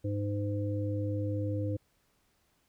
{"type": "harmonic tone", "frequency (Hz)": 102.3, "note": "G#2", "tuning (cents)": -26, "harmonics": [1, 3, 5], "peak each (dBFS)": [-31, -36, -38], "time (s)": [0.04, 1.77], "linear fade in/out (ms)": 10, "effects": ["pink hiss -72 dBFS RMS until 2.68 s"]}